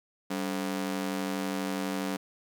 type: ring-modulated tone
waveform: sawtooth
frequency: 239 Hz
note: A#3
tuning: 43 cents sharp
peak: -23 dBFS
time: 0.3-2.17 s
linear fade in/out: 10 ms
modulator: 46.1 Hz
effects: none